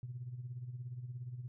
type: tone with tremolo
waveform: sine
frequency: 123.47 Hz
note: B2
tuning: in tune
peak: -38 dBFS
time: 0.03-1.48 s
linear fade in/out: 0 ms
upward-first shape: sine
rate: 17 Hz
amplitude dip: 65%
effects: tanh soft clip ceiling -34 dBFS